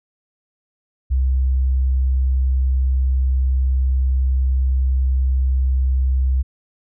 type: tone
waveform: sine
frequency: 65.1 Hz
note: C2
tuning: 8 cents flat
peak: -14 dBFS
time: 1.1-6.43 s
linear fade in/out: 20 ms
effects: none